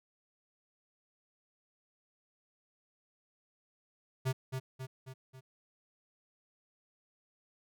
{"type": "tone with echo", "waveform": "square", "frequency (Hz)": 130.81, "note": "C3", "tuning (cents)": 0, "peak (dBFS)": -30, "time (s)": [4.25, 4.33], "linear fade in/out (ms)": 20, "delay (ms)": 270, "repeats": 4, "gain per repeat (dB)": -5, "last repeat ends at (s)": 5.41, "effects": []}